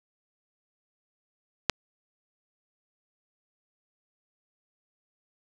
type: click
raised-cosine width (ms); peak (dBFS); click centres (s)
0.2; -3; 1.697
effects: none